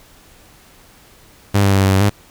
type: tone with pitch steps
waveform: sawtooth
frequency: 100.7 / 98.8 / 97.3 / 96.6 / 95.8 / 102.1 Hz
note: G2 / G2 / G2 / G2 / G2 / G#2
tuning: +47 / +14 / -12 / -25 / -39 / -29 cents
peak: -7 dBFS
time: 1.54-2.098 s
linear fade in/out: 10 ms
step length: 93 ms
effects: pink hiss -47 dBFS RMS until 2.3 s